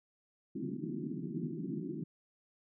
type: band-pass noise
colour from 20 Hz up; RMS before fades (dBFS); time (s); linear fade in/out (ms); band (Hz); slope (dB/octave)
pink; -39; 0.55-2.04; 10; 140 to 370; 96
effects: none